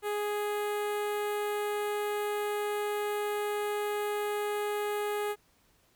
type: tone with notch filter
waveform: sawtooth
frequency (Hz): 415.3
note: G#4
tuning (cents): 0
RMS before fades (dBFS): -32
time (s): 0.02-5.36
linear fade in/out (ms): 50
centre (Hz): 5300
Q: 0.83
effects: pink hiss -67 dBFS RMS until 5.95 s